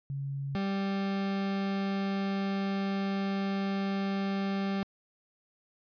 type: tone pair in turn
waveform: sine / 40% pulse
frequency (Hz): 138.59 / 196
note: C#3 / G3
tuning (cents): 0 / 0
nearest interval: tritone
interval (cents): 600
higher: second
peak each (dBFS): -32 / -28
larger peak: second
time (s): 0.1-0.55 / 0.55-4.83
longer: second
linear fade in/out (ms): 0
effects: resampled to 11025 Hz